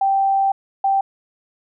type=tone pair in turn; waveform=sine; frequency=782 / 782 Hz; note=G5 / G5; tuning=-4 / -4 cents; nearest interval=unison; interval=0 cents; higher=neither; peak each=-14 dBFS; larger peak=neither; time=0.01-0.52 / 0.84-1.01 s; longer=first; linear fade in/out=5 ms; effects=none